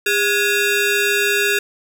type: ring-modulated tone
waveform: 20% pulse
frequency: 1038 Hz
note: C6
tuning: 14 cents flat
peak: -7 dBFS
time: 0.06-1.59 s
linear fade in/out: 5 ms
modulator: 632 Hz
effects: none